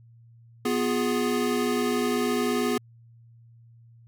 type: chord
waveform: square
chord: F diminished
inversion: second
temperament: equal with one note detuned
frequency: 246.9 / 354.9 / 415.3 Hz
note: Cb4 / F4 / Ab4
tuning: 0 / +28 / 0 cents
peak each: -27 / -31 / -28 dBFS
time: 0.65-2.78 s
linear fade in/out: 5 ms
effects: added 116 Hz sine -50 dBFS peak until 4.07 s